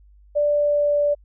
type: tone with pitch glide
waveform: sine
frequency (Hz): 587.3 to 583.2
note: D5 to D5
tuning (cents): 0 to -12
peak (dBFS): -16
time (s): 0.35-1.15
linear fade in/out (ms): 20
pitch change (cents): -12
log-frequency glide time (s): 0.47-1.01
effects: added 50 Hz sine -48 dBFS peak until 1.24 s